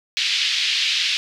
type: band-pass noise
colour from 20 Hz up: pink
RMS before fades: -21 dBFS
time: 0.17-1.17 s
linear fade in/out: 0 ms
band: 2600 to 4500 Hz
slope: 24 dB/octave
effects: none